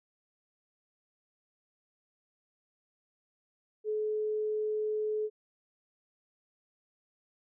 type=tone; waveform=sine; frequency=428.1 Hz; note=A4; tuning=47 cents flat; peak=-29 dBFS; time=3.84-5.3 s; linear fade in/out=50 ms; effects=none